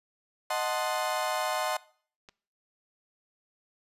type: chord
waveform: 35% pulse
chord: D# diminished seventh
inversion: none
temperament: equal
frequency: 622.3 / 740 / 880 / 1046.5 Hz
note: D#5 / F#5 / A5 / C6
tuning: 0 / 0 / 0 / 0 cents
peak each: -31 / -31 / -34 / -32 dBFS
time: 0.5-1.77 s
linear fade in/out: 5 ms
type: clicks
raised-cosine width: 0.2 ms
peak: -32 / -37 dBFS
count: 2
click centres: 2.288 / 2.293 s
effects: noise-tail reverb RT60 0.5 s tail -21 dB re dry + resampled to 32000 Hz